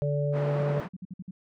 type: harmonic tone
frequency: 144.9 Hz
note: D3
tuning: 23 cents flat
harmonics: 1 / 3 / 4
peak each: -26 / -34 / -30 dBFS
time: 0.02-0.8 s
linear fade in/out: 0 ms
type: band-pass noise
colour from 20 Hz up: pink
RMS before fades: -37 dBFS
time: 0.32-0.89 s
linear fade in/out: 50 ms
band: 270 to 1300 Hz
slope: 12 dB/octave
type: tone bursts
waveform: sine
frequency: 183.8 Hz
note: F#3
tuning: 11 cents flat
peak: -35 dBFS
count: 9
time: 0.59-1.31 s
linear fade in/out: 5 ms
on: 32 ms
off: 54 ms
effects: none